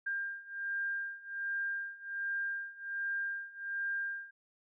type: beating tone pair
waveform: sine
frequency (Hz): 1598 / 1599.3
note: G6 / G6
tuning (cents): +33 / +34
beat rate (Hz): 1.3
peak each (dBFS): -39 / -37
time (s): 0.06-4.31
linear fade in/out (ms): 10
effects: none